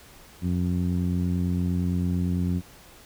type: tone with low-pass filter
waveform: 15% pulse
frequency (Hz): 88.9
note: F2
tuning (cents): +31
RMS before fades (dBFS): -25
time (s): 0.41-2.62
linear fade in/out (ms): 50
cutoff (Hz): 200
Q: 1.3
effects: pink hiss -50 dBFS RMS until 3.05 s